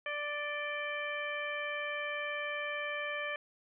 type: harmonic tone with a mistuned harmonic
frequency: 587.3 Hz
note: D5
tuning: in tune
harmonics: 1 / 2 / 3 / 4 / 5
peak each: -40 / -43 / -39 / -40 / -47 dBFS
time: 0.06-3.36 s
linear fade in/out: 2 ms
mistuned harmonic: 5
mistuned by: +76 cents
effects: none